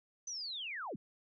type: linear sweep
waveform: sine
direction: down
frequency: 6160 to 123.47 Hz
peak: -39 dBFS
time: 0.27-0.96 s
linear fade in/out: 5 ms
effects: none